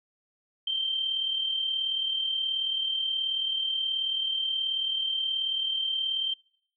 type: tone with amplitude modulation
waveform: sine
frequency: 3136 Hz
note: G7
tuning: in tune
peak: -24 dBFS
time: 0.67-6.34 s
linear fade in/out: 5 ms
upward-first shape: sine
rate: 38.6 Hz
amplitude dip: 50%
effects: noise-tail reverb RT60 0.7 s tail -25 dB re dry